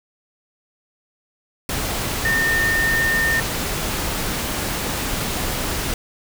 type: tone in noise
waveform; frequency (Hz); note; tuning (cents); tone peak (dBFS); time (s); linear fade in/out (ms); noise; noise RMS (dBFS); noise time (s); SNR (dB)
sine; 1818; A#6; -44; -17; 2.25-3.4; 2; pink; -24; 1.69-5.94; +4
effects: none